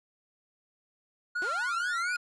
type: tone with vibrato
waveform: triangle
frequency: 1415 Hz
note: F6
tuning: 22 cents sharp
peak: -27 dBFS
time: 1.35-2.17 s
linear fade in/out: 10 ms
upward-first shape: sine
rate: 4.3 Hz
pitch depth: 71 cents each way
type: linear sweep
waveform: sawtooth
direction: up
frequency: 329.6 to 2489 Hz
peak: -33 dBFS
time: 1.42-2.16 s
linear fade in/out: 0 ms
effects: resampled to 22050 Hz